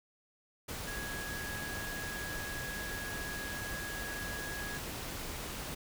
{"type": "tone in noise", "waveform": "sine", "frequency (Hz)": 1661.2, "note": "G#6", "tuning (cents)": 0, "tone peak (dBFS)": -41, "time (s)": [0.87, 4.78], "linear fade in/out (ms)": 10, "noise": "pink", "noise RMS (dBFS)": -41, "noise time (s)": [0.68, 5.75], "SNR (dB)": -3, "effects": []}